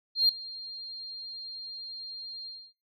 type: tone with ADSR envelope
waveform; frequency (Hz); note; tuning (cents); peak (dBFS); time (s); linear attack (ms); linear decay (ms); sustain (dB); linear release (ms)
sine; 4203; C8; +7; -16; 0.15-2.73; 140; 4; -22; 270
effects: noise-tail reverb RT60 0.3 s tail -22 dB re dry + tanh soft clip ceiling -16 dBFS